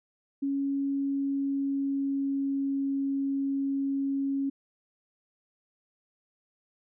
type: tone with pitch glide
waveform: sine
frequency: 277.2 to 275 Hz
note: C#4 to C#4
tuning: 0 to -14 cents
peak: -26 dBFS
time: 0.42-4.5 s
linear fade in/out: 10 ms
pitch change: -14 cents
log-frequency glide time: 0.86-2.87 s
effects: none